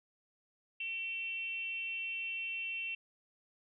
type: tone with frequency modulation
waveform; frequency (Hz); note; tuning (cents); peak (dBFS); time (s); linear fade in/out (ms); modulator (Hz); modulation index
sine; 2703; E7; +43; -36; 0.8-2.95; 5; 409; 0.42
effects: none